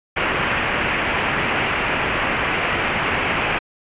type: low-pass noise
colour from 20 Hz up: white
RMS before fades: -21 dBFS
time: 0.16-3.59 s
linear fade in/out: 10 ms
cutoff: 2800 Hz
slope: 48 dB/octave
effects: resampled to 8000 Hz